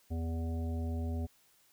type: harmonic tone with a mistuned harmonic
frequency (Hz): 81.9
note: E2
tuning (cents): -11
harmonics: 1 / 3 / 5 / 7 / 9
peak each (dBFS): -33 / -40 / -48 / -50 / -51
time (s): 0.1-1.27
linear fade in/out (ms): 20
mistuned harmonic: 7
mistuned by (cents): +27
effects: white hiss -67 dBFS RMS until 1.72 s